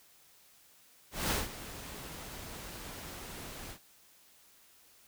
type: noise with ADSR envelope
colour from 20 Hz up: pink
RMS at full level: -30 dBFS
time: 1.11-3.79 s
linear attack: 200 ms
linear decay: 170 ms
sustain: -15 dB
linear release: 83 ms
effects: white hiss -62 dBFS RMS until 5.07 s

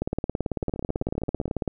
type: two click trains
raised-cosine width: 2 ms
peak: -12 / -21 dBFS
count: 31 / 14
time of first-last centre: 0.02-1.677 / 0.63-1.48 s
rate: 18.1 / 15.3 Hz
effects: none

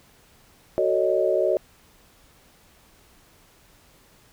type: chord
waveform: sine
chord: D# half-diminished seventh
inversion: first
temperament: just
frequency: 373.4 / 448 / 560 / 622.3 Hz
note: F#4 / A4 / C#5 / D#5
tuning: +16 / +31 / +18 / 0 cents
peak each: -24 / -27 / -24 / -23 dBFS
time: 0.78-1.57 s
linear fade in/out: 0 ms
effects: pink hiss -56 dBFS RMS until 4.32 s

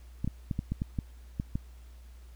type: clicks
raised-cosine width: 5 ms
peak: -18 dBFS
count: 9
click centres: 0.245 / 0.276 / 0.512 / 0.591 / 0.72 / 0.819 / 0.988 / 1.399 / 1.555 s
effects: added 60 Hz sine -47 dBFS peak until 2.35 s + pink hiss -63 dBFS RMS until 2.35 s

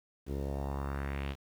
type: tone with low-pass filter sweep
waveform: sawtooth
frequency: 69.3 Hz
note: C#2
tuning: in tune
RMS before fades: -36 dBFS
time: 0.26-1.36 s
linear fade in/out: 50 ms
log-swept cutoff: 360 to 3400 Hz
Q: 2.4
effects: 9-bit

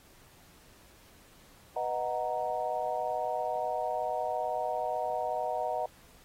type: chord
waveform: sine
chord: B major seventh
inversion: none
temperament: equal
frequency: 493.9 / 622.3 / 740 / 932.3 Hz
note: B4 / D#5 / F#5 / A#5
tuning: 0 / 0 / 0 / 0 cents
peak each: -38 / -34 / -33 / -37 dBFS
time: 1.76-5.86 s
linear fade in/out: 5 ms
effects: pink hiss -59 dBFS RMS until 6.24 s + AAC 48 kbps

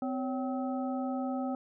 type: harmonic tone with a mistuned harmonic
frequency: 257.2 Hz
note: C4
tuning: 30 cents flat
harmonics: 1 / 2 / 3 / 5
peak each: -32 / -39 / -38 / -46 dBFS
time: 0.02-1.55 s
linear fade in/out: 2 ms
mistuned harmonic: 2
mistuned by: +140 cents
effects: none

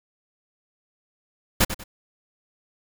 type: noise with echo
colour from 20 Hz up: pink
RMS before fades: -17 dBFS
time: 1.6-1.65 s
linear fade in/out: 10 ms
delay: 95 ms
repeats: 2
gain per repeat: -11 dB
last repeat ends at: 1.84 s
effects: none

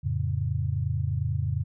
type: chord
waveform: sine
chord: F augmented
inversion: none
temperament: equal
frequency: 87.31 / 110 / 138.59 Hz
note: F2 / A2 / C#3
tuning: 0 / 0 / 0 cents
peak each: -29 dBFS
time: 0.03-1.64 s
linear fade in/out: 20 ms
effects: none

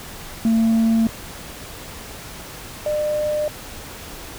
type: tone pair in turn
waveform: sine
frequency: 225.5 / 602 Hz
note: A3 / D5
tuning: +43 / +43 cents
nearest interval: octave + perfect fourth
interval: 1700 cents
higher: second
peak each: -11 / -18 dBFS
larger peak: first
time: 0.45-1.07 / 2.86-3.48 s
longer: neither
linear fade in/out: 2 ms
effects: tanh soft clip ceiling -13 dBFS + pink hiss -36 dBFS RMS until 4.38 s

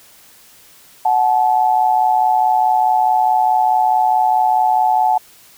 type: tone pair together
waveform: sine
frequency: 740 / 864.7 Hz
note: F#5 / A5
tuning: 0 / -30 cents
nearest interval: minor third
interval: 270 cents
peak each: -14 dBFS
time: 1.05-5.18 s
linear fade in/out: 5 ms
effects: white hiss -46 dBFS RMS until 5.57 s

